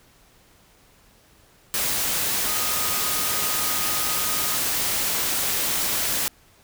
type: tone in noise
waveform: sine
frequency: 1244.5 Hz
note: D#6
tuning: in tune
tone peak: -34 dBFS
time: 2.46-4.55 s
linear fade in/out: 0 ms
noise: white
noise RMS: -24 dBFS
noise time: 1.74-6.28 s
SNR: -13 dB
effects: pink hiss -56 dBFS RMS until 6.63 s